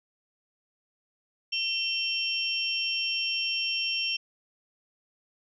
sine tone cluster, 2710 / 3127 / 5500 Hz, E7 / G7 / F8, +47 / -5 / -27 cents, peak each -31 dBFS, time 1.52-4.17 s, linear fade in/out 10 ms, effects none

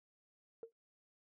sine tone with exponential decay, 456.9 Hz, A#4, 35 cents flat, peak -40 dBFS, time 0.63-0.72 s, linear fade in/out 1 ms, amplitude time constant 18 ms, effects noise-tail reverb RT60 0.2 s tail -25 dB re dry + tanh soft clip ceiling -38 dBFS

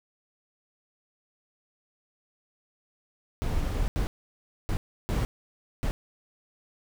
brown noise bursts at uneven times, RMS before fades -27 dBFS, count 5, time 3.42-3.88 / 3.96-4.07 / 4.69-4.77 / 5.09-5.25 / 5.83-5.91 s, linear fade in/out 0 ms, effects none

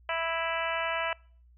harmonic tone with a mistuned harmonic, 329.6 Hz, E4, in tune, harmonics 2 / 3 / 4 / 5 / 6 / 7 / 8 / 9, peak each -33 / -35 / -36 / -37 / -38 / -38 / -39 / -40 dBFS, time 0.09-1.13 s, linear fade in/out 2 ms, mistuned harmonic 7, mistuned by +22 cents, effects noise-tail reverb RT60 0.5 s tail -26 dB re dry + added 60 Hz sine -55 dBFS peak until 1.57 s

